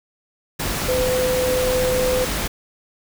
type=tone in noise; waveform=sine; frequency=507 Hz; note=B4; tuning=45 cents sharp; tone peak=-18 dBFS; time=0.88-2.25 s; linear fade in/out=10 ms; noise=pink; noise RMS=-24 dBFS; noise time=0.59-2.48 s; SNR=+3 dB; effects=none